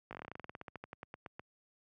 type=slowing click train; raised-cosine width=0.5 ms; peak=-29 dBFS; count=23; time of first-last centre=0.11-1.395 s; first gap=18 ms; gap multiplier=1.1; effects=high-pass 80 Hz 12 dB/octave